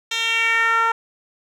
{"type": "tone with band-pass filter sweep", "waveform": "10% pulse", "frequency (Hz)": 456.3, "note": "A#4", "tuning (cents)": -37, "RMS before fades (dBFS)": -19, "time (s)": [0.11, 0.92], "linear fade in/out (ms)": 5, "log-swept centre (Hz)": [4100, 1100], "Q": 2.8, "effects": []}